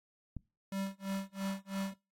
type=click; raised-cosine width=5 ms; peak=-28 dBFS; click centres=0.367 s
type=tone with tremolo; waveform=square; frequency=194.7 Hz; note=G3; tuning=12 cents flat; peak=-34 dBFS; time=0.72-1.94 s; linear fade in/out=2 ms; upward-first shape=sine; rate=3 Hz; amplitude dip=100%
effects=noise-tail reverb RT60 0.3 s tail -23 dB re dry + AAC 48 kbps